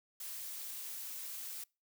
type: noise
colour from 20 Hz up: blue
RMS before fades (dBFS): -44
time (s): 0.2-1.64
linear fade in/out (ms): 5
effects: noise-tail reverb RT60 0.3 s tail -26 dB re dry